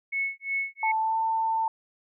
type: tone with tremolo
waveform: sine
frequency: 2200 Hz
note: C#7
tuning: 14 cents flat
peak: -24 dBFS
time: 0.12-0.92 s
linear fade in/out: 10 ms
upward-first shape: sine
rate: 2.8 Hz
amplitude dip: 100%
type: tone with pitch glide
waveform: sine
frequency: 881 to 894.3 Hz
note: A5 to A5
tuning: +2 to +28 cents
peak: -23 dBFS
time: 0.83-1.68 s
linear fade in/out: 2 ms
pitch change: +26 cents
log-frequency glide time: 1.01-1.17 s
effects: none